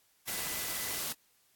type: tone in noise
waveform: sine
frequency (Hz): 2000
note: B6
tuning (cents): +21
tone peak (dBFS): -47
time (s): 0.27-1.01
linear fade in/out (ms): 10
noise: white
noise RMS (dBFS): -36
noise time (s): 0.27-1.13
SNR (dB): -14
effects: white hiss -69 dBFS RMS until 1.55 s + AAC 64 kbps